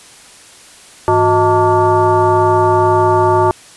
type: tone with frequency modulation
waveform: sine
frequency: 629 Hz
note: D#5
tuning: 19 cents sharp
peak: -8 dBFS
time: 1.08-3.51 s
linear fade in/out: 0 ms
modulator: 264 Hz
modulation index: 1.8
effects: white hiss -40 dBFS RMS until 3.76 s + resampled to 24000 Hz